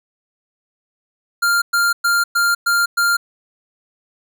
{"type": "tone bursts", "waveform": "square", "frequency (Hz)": 1396.9, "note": "F6", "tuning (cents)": 0, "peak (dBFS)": -14, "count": 6, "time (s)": [1.42, 3.17], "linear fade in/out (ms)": 10, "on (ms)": 200, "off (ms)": 110, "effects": []}